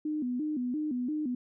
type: tone with vibrato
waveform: sine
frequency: 274.6 Hz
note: C#4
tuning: 16 cents flat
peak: -29 dBFS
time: 0.05-1.35 s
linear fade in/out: 5 ms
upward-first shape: square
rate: 2.9 Hz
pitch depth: 180 cents each way
effects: none